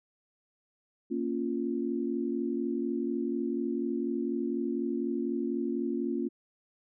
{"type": "chord", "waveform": "sine", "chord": "Bb minor", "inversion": "none", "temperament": "equal", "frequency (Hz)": [233.1, 277.2, 349.2], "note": ["Bb3", "Db4", "F4"], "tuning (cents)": [0, 0, 0], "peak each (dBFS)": -33, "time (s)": [1.1, 6.29], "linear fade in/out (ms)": 20, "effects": []}